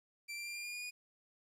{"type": "tone with pitch steps", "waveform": "sawtooth", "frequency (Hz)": [2347, 2365, 2383, 2400, 2419, 2437, 2455], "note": ["D7", "D7", "D7", "D7", "D#7", "D#7", "D#7"], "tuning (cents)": [-2, 12, 25, 37, -49, -37, -24], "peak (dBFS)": -38, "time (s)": [0.28, 0.91], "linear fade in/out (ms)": 20, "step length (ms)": 90, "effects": ["low-pass 12000 Hz 12 dB/octave", "12-bit"]}